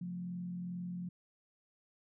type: tone with frequency modulation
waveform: sine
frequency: 177.8 Hz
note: F3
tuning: 31 cents sharp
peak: -38 dBFS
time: 0.01-1.09 s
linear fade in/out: 5 ms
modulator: 42.4 Hz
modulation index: 0.41
effects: none